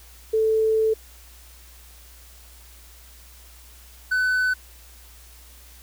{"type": "tone pair in turn", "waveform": ["sine", "triangle"], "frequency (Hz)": [440, 1505], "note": ["A4", "F#6"], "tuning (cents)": [0, 29], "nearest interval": "octave + major sixth", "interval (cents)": 2129, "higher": "second", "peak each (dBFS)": [-17, -17], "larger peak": "neither", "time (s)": [[0.33, 0.94], [4.11, 4.54]], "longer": "first", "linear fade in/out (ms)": 10, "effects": ["added 60 Hz sine -47 dBFS peak until 5.82 s", "white hiss -50 dBFS RMS until 5.82 s"]}